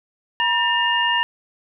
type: tone cluster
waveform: sine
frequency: 957 / 1803 / 2826 Hz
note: A#5 / A6 / F7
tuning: +45 / +42 / +20 cents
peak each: -21 dBFS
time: 0.4-1.23 s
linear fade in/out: 0 ms
effects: none